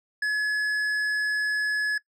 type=tone with tanh clipping; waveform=triangle; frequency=1700 Hz; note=G#6; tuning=40 cents sharp; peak=-24 dBFS; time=0.22-1.98 s; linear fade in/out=5 ms; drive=12 dB; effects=noise-tail reverb RT60 0.1 s tail -22 dB re dry